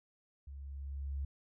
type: tone with level ramp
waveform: sine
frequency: 69.3 Hz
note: C#2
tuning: in tune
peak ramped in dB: -45 to -34 dBFS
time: 0.47-1.25 s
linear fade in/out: 5 ms
effects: none